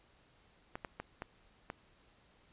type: clicks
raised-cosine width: 0.5 ms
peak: -25 dBFS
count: 5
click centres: 0.755 / 0.848 / 1 / 1.221 / 1.701 s
effects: pink hiss -67 dBFS RMS until 2.52 s + resampled to 8000 Hz